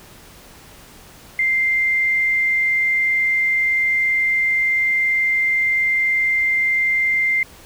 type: tone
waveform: sine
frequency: 2093 Hz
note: C7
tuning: in tune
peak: -15 dBFS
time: 1.39-7.43 s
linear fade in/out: 2 ms
effects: pink hiss -44 dBFS RMS until 7.65 s